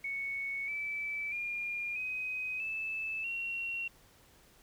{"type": "tone with pitch steps", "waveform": "sine", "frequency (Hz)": [2217, 2312, 2412, 2516, 2624, 2737], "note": ["C#7", "D7", "D7", "D#7", "E7", "F7"], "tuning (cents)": [0, -28, 46, 19, -9, -36], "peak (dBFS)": -34, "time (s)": [0.04, 3.88], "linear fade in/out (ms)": 5, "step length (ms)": 640, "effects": ["pink hiss -62 dBFS RMS until 4.62 s"]}